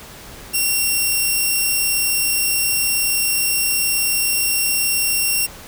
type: tone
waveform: 5% pulse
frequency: 2739 Hz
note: F7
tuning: 34 cents flat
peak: -7 dBFS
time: 0.53-5.47 s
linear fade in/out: 20 ms
effects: pink hiss -38 dBFS RMS until 5.67 s